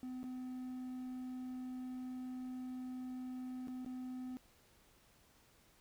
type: tone with dropouts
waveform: triangle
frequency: 254.2 Hz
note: C4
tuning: 50 cents flat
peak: -40 dBFS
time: 0.03-4.37 s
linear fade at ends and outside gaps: 0 ms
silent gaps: 0.231-0.24 / 3.673-3.682 / 3.848-3.862 s
effects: pink hiss -68 dBFS RMS until 5.8 s